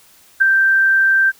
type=tone with ADSR envelope; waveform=sine; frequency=1568 Hz; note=G6; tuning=in tune; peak=-6 dBFS; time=0.4-1.32 s; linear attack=18 ms; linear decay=10 ms; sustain=-4 dB; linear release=32 ms; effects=white hiss -49 dBFS RMS until 1.39 s